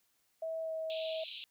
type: tone with pitch glide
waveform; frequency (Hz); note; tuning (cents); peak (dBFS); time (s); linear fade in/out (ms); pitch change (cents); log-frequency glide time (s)
sine; 648 to 640.9; E5 to E5; -30 to -49; -35; 0.42-1.24; 5; -19; 0.62-0.72
type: band-pass noise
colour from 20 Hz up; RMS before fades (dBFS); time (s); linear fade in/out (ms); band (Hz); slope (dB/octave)
white; -46; 0.9-1.44; 0; 2500 to 4000; 96
effects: white hiss -75 dBFS RMS until 1.5 s